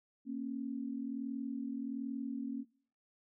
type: tone pair together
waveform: sine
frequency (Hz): 233.1 / 274.4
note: A#3 / C#4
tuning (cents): 0 / -17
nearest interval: minor third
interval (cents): 283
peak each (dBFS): -40 / -39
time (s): 0.25-2.65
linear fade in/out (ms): 50
effects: noise-tail reverb RT60 0.5 s tail -22 dB re dry